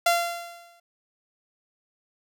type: tone with exponential decay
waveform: sawtooth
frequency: 688 Hz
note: F5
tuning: 26 cents flat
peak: -13 dBFS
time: 0.06-0.8 s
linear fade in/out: 5 ms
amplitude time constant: 160 ms
effects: none